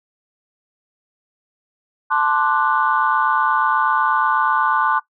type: chord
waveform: sine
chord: D dominant seventh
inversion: second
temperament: equal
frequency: 880 / 1046.5 / 1174.7 / 1480 Hz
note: A5 / C6 / D6 / F#6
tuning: 0 / 0 / 0 / 0 cents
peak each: -20 dBFS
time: 2.1-5 s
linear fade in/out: 20 ms
effects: noise-tail reverb RT60 0.1 s tail -17 dB re dry + tanh soft clip ceiling -4 dBFS